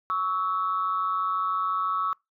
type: tone pair together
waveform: sine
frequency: 1120 / 1306 Hz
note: C#6 / E6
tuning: +18 / -17 cents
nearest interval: minor third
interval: 265 cents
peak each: -26 / -26 dBFS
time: 0.1-2.13 s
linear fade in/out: 0 ms
effects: noise-tail reverb RT60 0.2 s tail -25 dB re dry + tanh soft clip ceiling -16 dBFS